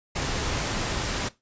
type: noise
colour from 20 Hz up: pink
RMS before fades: -28 dBFS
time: 0.15-1.29 s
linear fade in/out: 10 ms
effects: noise-tail reverb RT60 0.2 s tail -17 dB re dry + resampled to 16000 Hz